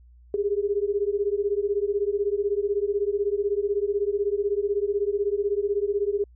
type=beating tone pair; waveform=sine; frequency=398.6 / 414.6 Hz; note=G4 / G#4; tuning=+29 / -3 cents; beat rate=16 Hz; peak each=-25 dBFS; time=0.34-6.24 s; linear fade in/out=2 ms; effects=added 60 Hz sine -49 dBFS peak until 6.35 s